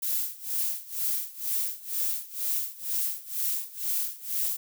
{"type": "noise with tremolo", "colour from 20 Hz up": "violet", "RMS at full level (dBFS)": -27, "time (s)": [0.02, 4.57], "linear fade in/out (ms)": 10, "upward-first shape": "sine", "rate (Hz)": 2.1, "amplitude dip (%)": 90, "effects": []}